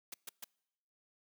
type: noise bursts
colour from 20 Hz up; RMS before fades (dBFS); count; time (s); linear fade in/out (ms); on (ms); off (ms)
white; -44; 3; 0.12-0.443; 5; 21; 130
effects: noise-tail reverb RT60 0.9 s tail -26 dB re dry + high-pass 200 Hz 12 dB/octave